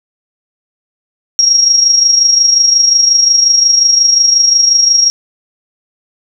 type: tone with amplitude modulation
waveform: sine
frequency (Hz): 5600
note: F8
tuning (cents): +4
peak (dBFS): -3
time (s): 1.39-5.1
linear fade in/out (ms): 0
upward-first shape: sine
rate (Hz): 25.6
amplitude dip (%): 55
effects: none